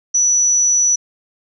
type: tone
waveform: sine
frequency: 5920 Hz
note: F#8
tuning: in tune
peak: -11 dBFS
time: 0.14-0.96 s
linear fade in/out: 10 ms
effects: none